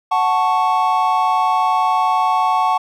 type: chord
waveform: triangle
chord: F# minor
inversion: none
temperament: equal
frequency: 740 / 880 / 1108.7 Hz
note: F#5 / A5 / C#6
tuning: 0 / 0 / 0 cents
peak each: -16 dBFS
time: 0.11-2.78 s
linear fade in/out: 10 ms
effects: none